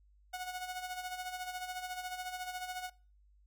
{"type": "tone with tremolo", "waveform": "sawtooth", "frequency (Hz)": 733, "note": "F#5", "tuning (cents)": -16, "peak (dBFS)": -33, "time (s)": [0.33, 2.9], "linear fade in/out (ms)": 10, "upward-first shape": "sine", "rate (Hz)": 14, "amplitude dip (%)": 60, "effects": ["noise-tail reverb RT60 0.4 s tail -23 dB re dry", "added 50 Hz sine -62 dBFS peak until 3.46 s"]}